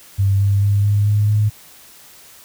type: tone with pitch steps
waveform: sine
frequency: 98.3 / 99.73 / 101.18 / 102.65 / 104.15 / 105.66 Hz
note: G2 / G2 / G#2 / G#2 / G#2 / G#2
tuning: +5 / +30 / -45 / -20 / +5 / +30 cents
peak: -12 dBFS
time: 0.18-1.5 s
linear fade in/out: 20 ms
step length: 220 ms
effects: white hiss -44 dBFS RMS until 2.44 s